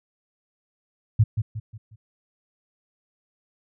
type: tone with echo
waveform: sine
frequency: 109 Hz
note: A2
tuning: 16 cents flat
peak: -12 dBFS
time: 1.19-1.24 s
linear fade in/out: 10 ms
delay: 180 ms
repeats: 4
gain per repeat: -8 dB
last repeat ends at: 1.96 s
effects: none